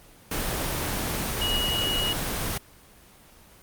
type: tone in noise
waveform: sine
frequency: 2900 Hz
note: F#7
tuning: 35 cents flat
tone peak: -25 dBFS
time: 1.41-2.13 s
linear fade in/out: 5 ms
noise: pink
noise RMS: -28 dBFS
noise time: 0.31-2.58 s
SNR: 0 dB
effects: pink hiss -52 dBFS RMS until 3.62 s + Opus 24 kbps